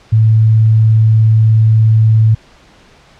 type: tone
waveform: sine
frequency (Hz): 110.4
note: A2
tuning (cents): +6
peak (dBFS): -5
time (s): 0.12-2.35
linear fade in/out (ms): 10
effects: pink hiss -44 dBFS RMS until 3.19 s + low-pass 5000 Hz 12 dB/octave